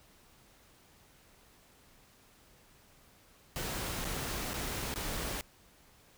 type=noise with dropouts; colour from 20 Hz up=pink; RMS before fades=-37 dBFS; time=3.56-5.41 s; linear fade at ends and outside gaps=0 ms; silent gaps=4.045-4.051 / 4.534-4.54 / 4.94-4.959 s; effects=pink hiss -62 dBFS RMS until 6.17 s